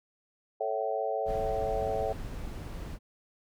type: chord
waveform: sine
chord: A dominant seventh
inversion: none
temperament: equal with one note detuned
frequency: 440 / 554.4 / 659.3 / 764.8 Hz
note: A4 / C#5 / E5 / G5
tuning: 0 / 0 / 0 / -43 cents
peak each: -34 dBFS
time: 0.6-2.13 s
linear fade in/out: 10 ms
type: noise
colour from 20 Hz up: brown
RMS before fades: -38 dBFS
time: 1.25-2.99 s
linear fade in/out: 50 ms
effects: none